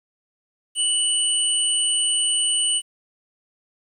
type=tone pair together; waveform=sine; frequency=2960 / 8870 Hz; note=F#7 / C#9; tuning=0 / 0 cents; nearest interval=octave + perfect fifth; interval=1900 cents; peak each=-21 dBFS; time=0.75-2.82 s; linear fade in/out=50 ms; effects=9-bit